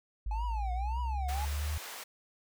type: exponential sweep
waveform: sine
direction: up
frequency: 51.7 to 77.8 Hz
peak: -31 dBFS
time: 0.26-1.78 s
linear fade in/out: 5 ms
type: tone with vibrato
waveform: triangle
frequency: 840 Hz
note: G#5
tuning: 19 cents sharp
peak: -35 dBFS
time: 0.31-1.45 s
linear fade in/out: 2 ms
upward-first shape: triangle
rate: 1.8 Hz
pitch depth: 280 cents each way
type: high-pass noise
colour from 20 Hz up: pink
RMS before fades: -44 dBFS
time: 1.28-2.04 s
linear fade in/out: 10 ms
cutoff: 720 Hz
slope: 12 dB/octave
effects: none